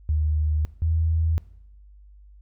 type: tone pair in turn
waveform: sine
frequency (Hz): 76.6 / 81.01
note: D#2 / E2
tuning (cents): -27 / -30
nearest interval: minor second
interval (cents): 97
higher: second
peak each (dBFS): -19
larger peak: neither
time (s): 0.09-0.65 / 0.82-1.38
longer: neither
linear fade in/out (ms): 0
effects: noise-tail reverb RT60 0.8 s tail -20 dB re dry + added 50 Hz sine -46 dBFS peak until 2.41 s